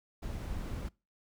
brown noise, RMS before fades -38 dBFS, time 0.22-0.89 s, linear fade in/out 10 ms, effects noise-tail reverb RT60 0.3 s tail -25 dB re dry

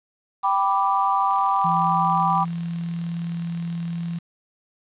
sine chord, G major, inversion none, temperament equal, 784 / 987.8 / 1174.7 Hz, G5 / B5 / D6, 0 / 0 / 0 cents, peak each -22 dBFS, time 0.43-2.45 s, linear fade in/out 20 ms
click train, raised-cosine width 0.2 ms, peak -27 dBFS, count 114, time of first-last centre 1.31-4.185 s, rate 39.3 Hz
sine tone, 169.1 Hz, E3, 44 cents sharp, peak -25 dBFS, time 1.64-4.19 s, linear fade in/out 10 ms
effects resampled to 8000 Hz + 8-bit

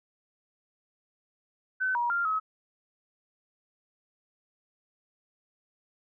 sine tone with pitch steps, 1519 / 955 / 1393 / 1281 Hz, F#6 / A#5 / F6 / E6, +45 / +42 / -5 / -50 cents, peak -25 dBFS, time 1.8-2.4 s, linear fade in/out 20 ms, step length 150 ms, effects none

